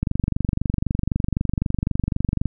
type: click train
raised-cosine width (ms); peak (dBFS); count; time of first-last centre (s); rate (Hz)
5; -8; 59; 0.03-2.457; 23.9
effects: none